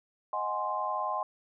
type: chord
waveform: sine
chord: Ab dominant seventh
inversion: second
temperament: equal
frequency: 622.3 / 740 / 830.6 / 1046.5 Hz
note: Eb5 / Gb5 / Ab5 / C6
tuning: 0 / 0 / 0 / 0 cents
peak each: -37 / -37 / -35 / -32 dBFS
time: 0.33-1.23 s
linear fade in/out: 2 ms
effects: none